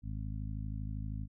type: harmonic tone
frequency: 52.7 Hz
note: G#1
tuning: 26 cents sharp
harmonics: 1 / 2 / 3 / 4 / 5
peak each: -39 / -40 / -46 / -47 / -50 dBFS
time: 0.02-1.28 s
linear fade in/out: 50 ms
effects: none